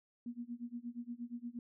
sine tone with tremolo, 239 Hz, A#3, 43 cents sharp, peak -38 dBFS, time 0.26-1.59 s, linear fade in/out 2 ms, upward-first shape sine, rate 8.5 Hz, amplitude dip 95%, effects none

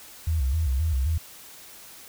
sine tone with vibrato, 72.6 Hz, D2, 19 cents flat, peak -21 dBFS, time 0.27-1.18 s, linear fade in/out 5 ms, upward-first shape square, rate 3.8 Hz, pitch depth 180 cents each way, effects white hiss -46 dBFS RMS until 2.08 s

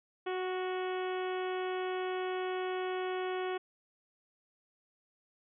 harmonic tone with a mistuned harmonic, 370 Hz, F#4, in tune, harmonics 1 / 2 / 3 / 4 / 5 / 6 / 7 / 8 / 9, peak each -34 / -40 / -44 / -46 / -48 / -50 / -51 / -52 / -53 dBFS, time 0.26-3.58 s, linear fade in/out 10 ms, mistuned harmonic 4, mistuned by -17 cents, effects none

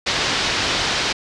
white low-pass noise, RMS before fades -21 dBFS, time 0.06-1.13 s, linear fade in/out 10 ms, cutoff 5000 Hz, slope 24 dB/octave, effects resampled to 22050 Hz

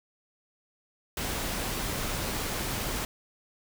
pink noise, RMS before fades -32 dBFS, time 1.17-3.05 s, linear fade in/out 2 ms, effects none

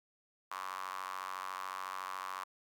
sawtooth tone with high-pass filter, 93.9 Hz, F#2, 26 cents sharp, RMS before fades -42 dBFS, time 0.51-2.44 s, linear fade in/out 5 ms, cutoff 1100 Hz, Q 6.1, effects none

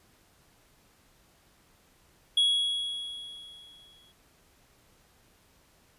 triangle tone with exponential decay, 3337 Hz, G#7, 8 cents sharp, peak -18 dBFS, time 2.37-4.12 s, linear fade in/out 5 ms, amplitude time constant 380 ms, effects pink hiss -63 dBFS RMS until 5.98 s + resampled to 32000 Hz

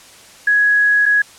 sine tone with dropouts, 1670 Hz, G#6, 9 cents sharp, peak -10 dBFS, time 0.47-1.22 s, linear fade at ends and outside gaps 5 ms, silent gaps 1.057-1.061 s, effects white hiss -42 dBFS RMS until 1.38 s + low-pass 9000 Hz 12 dB/octave

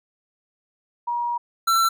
sine / square tone pair in turn, 954 / 1344.5 Hz, A#5 / E6, +40 / +34 cents, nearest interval tritone, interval 594 cents, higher second, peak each -22 / -17 dBFS, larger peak second, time 1.07-1.38 / 1.67-1.89 s, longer first, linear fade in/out 10 ms, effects none

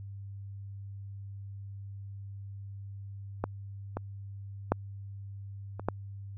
clicks, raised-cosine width 1 ms, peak -15 / -19 / -10 / -25 / -13 dBFS, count 5, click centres 3.44 / 3.97 / 4.72 / 5.796 / 5.886 s, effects added 99 Hz sine -40 dBFS peak until 6.37 s

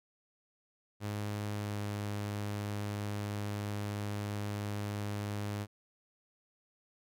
sawtooth tone with pitch glide, 103.83 to 103.05 Hz, G#2 to G#2, 0 to -13 cents, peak -31 dBFS, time 1-5.67 s, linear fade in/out 50 ms, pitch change -13 cents, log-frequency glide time 1.55-1.79 s, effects none

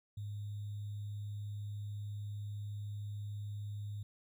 sine tone with sample-and-hold, 103.2 Hz, G#2, 10 cents flat, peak -39 dBFS, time 0.17-4.03 s, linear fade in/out 5 ms, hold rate 3675 Hz, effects none

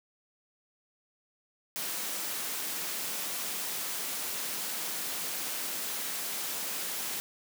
white high-pass noise, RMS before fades -35 dBFS, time 1.76-7.2 s, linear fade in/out 0 ms, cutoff 160 Hz, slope 24 dB/octave, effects none

